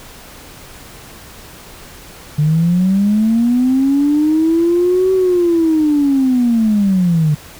sine linear two-way sweep, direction up then down, 146.3 to 379.7 to 146.3 Hz, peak -9 dBFS, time 2.38-7.35 s, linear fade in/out 10 ms, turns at 5.13 s, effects tanh soft clip ceiling -5 dBFS + pink hiss -37 dBFS RMS until 7.59 s

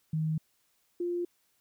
sine tone pair in turn, 157.3 / 349.7 Hz, D#3 / F4, +19 / +2 cents, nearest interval octave + major second, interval 1383 cents, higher second, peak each -27 / -29 dBFS, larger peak first, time 0.13-0.38 / 1-1.25 s, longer neither, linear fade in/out 5 ms, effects white hiss -72 dBFS RMS until 1.6 s

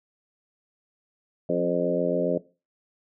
harmonic tone with a mistuned harmonic, 87.31 Hz, F2, in tune, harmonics 2 / 3 / 4 / 5 / 6 / 7, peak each -30 / -30 / -31 / -29 / -28 / -28 dBFS, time 1.49-2.38 s, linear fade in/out 5 ms, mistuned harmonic 3, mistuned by +23 cents, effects noise-tail reverb RT60 0.3 s tail -18 dB re dry

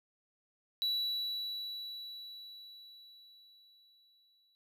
triangle tone with exponential decay, 3933 Hz, B7, 8 cents flat, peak -28 dBFS, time 0.82-4.55 s, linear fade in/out 0 ms, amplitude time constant 810 ms, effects none

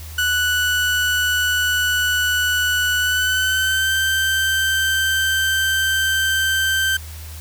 30% pulse tone with pitch glide, 1480 to 1556.3 Hz, F#6 to G6, 0 to -13 cents, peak -14 dBFS, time 0.18-6.97 s, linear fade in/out 5 ms, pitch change +87 cents, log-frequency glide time 2.98-3.94 s, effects added 79 Hz sine -32 dBFS peak until 7.4 s + white hiss -40 dBFS RMS until 7.4 s

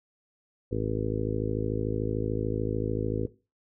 harmonic tone, 53.5 Hz, A1, 48 cents flat, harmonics 1 / 2 / 3 / 4 / 5 / 6 / 7 / 8 / 9, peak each -36 / -32 / -38 / -38 / -35 / -38 / -35 / -35 / -36 dBFS, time 0.71-3.27 s, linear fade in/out 10 ms, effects noise-tail reverb RT60 0.3 s tail -18 dB re dry

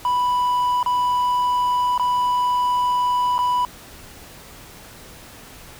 triangle tone with dropouts, 987.8 Hz, B5, in tune, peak -15 dBFS, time 0.05-3.65 s, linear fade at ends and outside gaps 1 ms, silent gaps 0.829-0.861 / 1.978-1.996 / 3.381-3.389 s, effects pink hiss -42 dBFS RMS until 5.79 s

